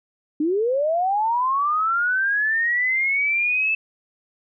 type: linear sweep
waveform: sine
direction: up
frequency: 288.6 to 2637 Hz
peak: -18 dBFS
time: 0.4-3.75 s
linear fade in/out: 5 ms
effects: none